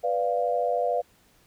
sine chord, B diminished, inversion none, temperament equal, 493.9 / 587.3 / 698.5 Hz, B4 / D5 / F5, 0 / 0 / 0 cents, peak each -27 / -28 / -26 dBFS, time 0.03-1.02 s, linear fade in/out 20 ms, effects pink hiss -61 dBFS RMS until 1.46 s

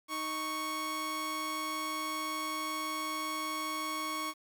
sawtooth tone pair together, 310.3 / 1108.7 Hz, D#4 / C#6, -5 / 0 cents, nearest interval octave + minor seventh, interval 2205 cents, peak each -37 / -31 dBFS, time 0.08-4.34 s, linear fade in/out 50 ms, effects 10-bit

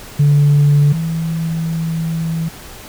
sine tone pair in turn, 145 / 163.35 Hz, D3 / E3, -22 / -15 cents, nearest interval major second, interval 207 cents, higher second, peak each -6 / -16 dBFS, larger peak first, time 0.19-0.93 / 0.93-2.49 s, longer second, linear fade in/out 10 ms, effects tanh soft clip ceiling -5 dBFS + pink hiss -35 dBFS RMS until 2.88 s

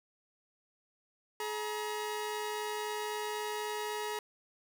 sawtooth tone pair together, 424.1 / 952 Hz, G#4 / A#5, +36 / +36 cents, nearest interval octave + major second, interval 1400 cents, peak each -33 / -35 dBFS, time 1.4-4.19 s, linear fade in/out 2 ms, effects none

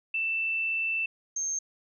sine tone pair in turn, 2662 / 6379 Hz, E7 / G8, +16 / +29 cents, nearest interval octave + minor third, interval 1513 cents, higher second, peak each -26 / -28 dBFS, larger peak first, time 0.14-1.06 / 1.36-1.59 s, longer first, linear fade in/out 5 ms, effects none

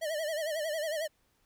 square tone with vibrato, 622.3 Hz, D#5, in tune, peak -32 dBFS, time 0.01-1.08 s, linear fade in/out 20 ms, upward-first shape sine, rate 11 Hz, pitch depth 100 cents each way, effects pink hiss -72 dBFS RMS until 1.45 s

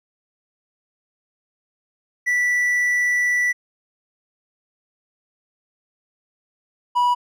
triangle tone pair in turn, 1964 / 976.3 Hz, B6 / B5, -10 / -20 cents, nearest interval octave, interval 1210 cents, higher first, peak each -15 / -13 dBFS, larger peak second, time 2.26-3.53 / 6.95-7.15 s, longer first, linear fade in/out 20 ms, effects none

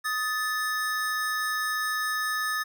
square tone pair together, 1250.7 / 1750 Hz, D#6 / A6, +9 / -10 cents, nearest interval tritone, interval 581 cents, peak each -31 / -29 dBFS, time 0.04-2.64 s, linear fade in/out 20 ms, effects none

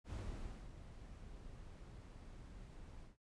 brown noise with ADSR envelope, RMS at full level -44 dBFS, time 0.04-3.17 s, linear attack 83 ms, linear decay 560 ms, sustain -10 dB, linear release 140 ms, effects noise-tail reverb RT60 0.1 s tail -21 dB re dry + resampled to 22050 Hz

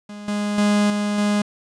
45% pulse tone with level steps, 206.8 Hz, G#3, 7 cents flat, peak -33 / -21 / -15 / -20 / -17 dBFS, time 0.09-1.42 s, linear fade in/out 5 ms, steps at 0.28 / 0.58 / 0.9 / 1.18 s, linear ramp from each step 2 ms, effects resampled to 22050 Hz + 9-bit

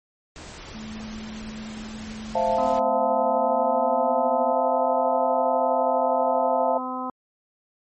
pink noise, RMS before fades -40 dBFS, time 0.36-2.79 s, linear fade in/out 0 ms
sine tone with pitch glide, 217.9 to 241.8 Hz, A3 to B3, -17 to -36 cents, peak -34 dBFS, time 0.74-4.53 s, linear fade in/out 10 ms, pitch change +181 cents, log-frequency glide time 3.1-4.12 s
sine chord, F major seventh, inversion second, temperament equal, 523.3 / 659.3 / 698.5 / 880 Hz, C5 / E5 / F5 / A5, 0 / 0 / 0 / 0 cents, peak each -25 dBFS, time 2.35-6.78 s, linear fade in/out 5 ms
harmonic tone, 255.5 Hz, C4, 41 cents flat, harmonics 1 / 2 / 3 / 4 / 5, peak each -32 / -37 / -34 / -31 / -35 dBFS, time 2.58-7.1 s, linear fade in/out 2 ms
effects MP3 32 kbps

